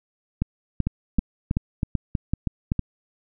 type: two click trains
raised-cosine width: 5 ms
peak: -10 / -9 dBFS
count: 7 / 7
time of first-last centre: 0.87-2.793 / 0.42-2.719 s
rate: 3.12 / 2.61 Hz
effects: none